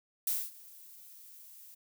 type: noise with ADSR envelope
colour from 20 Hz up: violet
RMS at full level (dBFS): -30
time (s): 0.27-1.75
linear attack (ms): 4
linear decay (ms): 230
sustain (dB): -23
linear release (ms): 11
effects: none